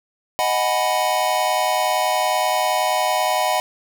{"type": "chord", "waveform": "square", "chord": "G# minor seventh", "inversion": "second", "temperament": "equal", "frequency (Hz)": [622.3, 740, 830.6, 987.8], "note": ["D#5", "F#5", "G#5", "B5"], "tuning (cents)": [0, 0, 0, 0], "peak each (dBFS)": [-24, -22, -27, -24], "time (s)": [0.39, 3.6], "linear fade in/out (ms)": 0, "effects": []}